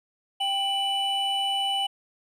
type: tone pair together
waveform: triangle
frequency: 788.5 / 2977 Hz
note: G5 / F#7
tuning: +10 / +10 cents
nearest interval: octave + major seventh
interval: 2300 cents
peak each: -26 / -24 dBFS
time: 0.4-1.87 s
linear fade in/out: 10 ms
effects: none